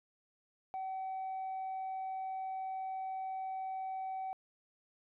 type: tone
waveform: sine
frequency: 761 Hz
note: F#5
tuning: 48 cents sharp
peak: -35 dBFS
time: 0.74-4.33 s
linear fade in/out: 0 ms
effects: tanh soft clip ceiling -35 dBFS